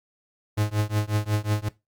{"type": "tone with tremolo", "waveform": "45% pulse", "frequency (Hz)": 105.4, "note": "G#2", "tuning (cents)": 26, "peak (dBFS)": -19, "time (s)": [0.57, 1.69], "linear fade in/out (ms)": 10, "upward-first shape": "triangle", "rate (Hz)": 5.5, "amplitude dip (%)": 100, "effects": ["noise-tail reverb RT60 0.2 s tail -18 dB re dry", "Opus 48 kbps"]}